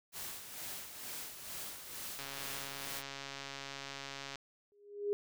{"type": "noise with tremolo", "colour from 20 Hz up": "white", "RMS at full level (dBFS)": -43, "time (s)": [0.12, 3.03], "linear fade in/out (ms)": 50, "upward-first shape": "sine", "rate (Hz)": 2.2, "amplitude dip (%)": 55}
{"type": "click train", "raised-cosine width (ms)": 0.2, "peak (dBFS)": -26, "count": 300, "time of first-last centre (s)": [2.19, 4.357], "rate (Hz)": 138}
{"type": "tone with exponential growth", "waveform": "sine", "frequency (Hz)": 408.9, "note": "G#4", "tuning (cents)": -27, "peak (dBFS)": -28, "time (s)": [4.72, 5.13], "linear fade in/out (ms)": 0, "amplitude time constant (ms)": 88}
{"effects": []}